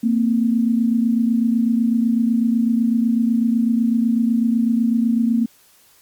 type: tone pair together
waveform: sine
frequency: 228.7 / 256.7 Hz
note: A#3 / C4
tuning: -33 / -33 cents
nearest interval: major second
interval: 200 cents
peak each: -15 / -21 dBFS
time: 0.03-5.46 s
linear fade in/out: 10 ms
effects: white hiss -53 dBFS RMS until 6.01 s + MP3 96 kbps